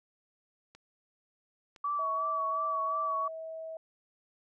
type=clicks; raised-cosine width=0.2 ms; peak=-35 dBFS; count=2; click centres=0.75 / 1.762 s
type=tone with vibrato; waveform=sine; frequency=1140 Hz; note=C#6; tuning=48 cents sharp; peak=-29 dBFS; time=1.84-3.28 s; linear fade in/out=5 ms; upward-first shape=sine; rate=2.8 Hz; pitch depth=41 cents each way
type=tone; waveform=sine; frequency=645 Hz; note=E5; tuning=38 cents flat; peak=-38 dBFS; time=1.99-3.77 s; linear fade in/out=2 ms
effects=none